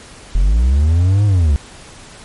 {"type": "linear two-way sweep", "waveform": "triangle", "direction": "up then down", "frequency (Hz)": [40.65, 105.4, 66.8], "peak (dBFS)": -7, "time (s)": [0.35, 1.56], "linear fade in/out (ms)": 0, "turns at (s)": 1.25, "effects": ["pink hiss -38 dBFS RMS until 2.24 s", "MP3 48 kbps"]}